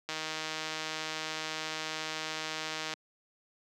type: click train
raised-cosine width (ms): 0.2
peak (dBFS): -18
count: 448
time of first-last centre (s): 0.09-2.937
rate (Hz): 157
effects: high-pass 200 Hz 12 dB/octave